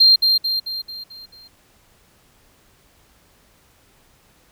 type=tone with echo; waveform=triangle; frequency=4184 Hz; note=C8; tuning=1 cent flat; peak=-5 dBFS; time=0-0.16 s; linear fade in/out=10 ms; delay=220 ms; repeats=6; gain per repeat=-6 dB; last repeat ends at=1.48 s; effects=tanh soft clip ceiling -6 dBFS + pink hiss -56 dBFS RMS until 4.51 s